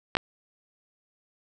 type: clicks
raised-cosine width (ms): 0.3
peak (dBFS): -8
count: 2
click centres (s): 0.152 / 0.169
effects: none